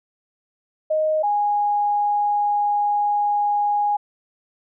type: tone pair in turn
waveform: sine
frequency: 622.3 / 824.9 Hz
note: D#5 / G#5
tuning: 0 / -12 cents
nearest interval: perfect fourth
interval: 488 cents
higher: second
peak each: -17 dBFS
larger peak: neither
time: 0.9-1.23 / 1.23-3.97 s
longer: second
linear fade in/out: 10 ms
effects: none